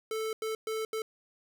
square tone bursts at uneven times, 440 Hz, A4, in tune, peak -32 dBFS, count 4, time 0.11-0.33 / 0.42-0.55 / 0.67-0.85 / 0.93-1.02 s, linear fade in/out 2 ms, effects none

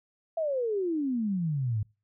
sine exponential sweep, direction down, 672 to 101.1 Hz, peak -26 dBFS, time 0.37-1.83 s, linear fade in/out 5 ms, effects noise-tail reverb RT60 0.3 s tail -25 dB re dry

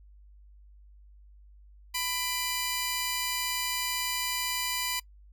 10% pulse tone pair together, 998 / 2374 Hz, B5 / D7, +18 / +18 cents, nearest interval octave + minor third, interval 1500 cents, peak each -23 dBFS, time 1.94-5 s, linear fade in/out 10 ms, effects noise-tail reverb RT60 0.1 s tail -25 dB re dry + added 50 Hz sine -51 dBFS peak until 5.32 s

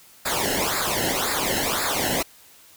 pink noise with flanger, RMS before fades -24 dBFS, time 0.25-2.23 s, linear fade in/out 10 ms, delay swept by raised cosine 0.33 to 0.86 ms, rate 1.9 Hz, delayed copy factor -0.85, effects white hiss -51 dBFS RMS until 2.76 s

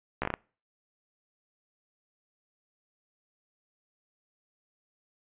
slowing click train, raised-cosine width 0.5 ms, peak -14 dBFS, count 6, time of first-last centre 0.22-0.339 s, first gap 14 ms, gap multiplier 1.27, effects noise-tail reverb RT60 0.4 s tail -26 dB re dry + resampled to 8000 Hz

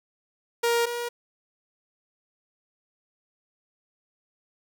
sawtooth tone pair in turn, 470 / 477.4 Hz, A#4 / A#4, +14 / +41 cents, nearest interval unison, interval 27 cents, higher second, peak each -17 / -25 dBFS, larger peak first, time 0.63-0.86 / 0.86-1.09 s, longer neither, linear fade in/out 10 ms, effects none

